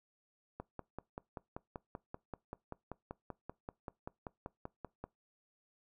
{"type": "click train", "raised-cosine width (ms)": 1, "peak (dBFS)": -28, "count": 24, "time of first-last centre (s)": [0.6, 5.04], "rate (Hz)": 5.18, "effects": ["noise-tail reverb RT60 0.2 s tail -23 dB re dry"]}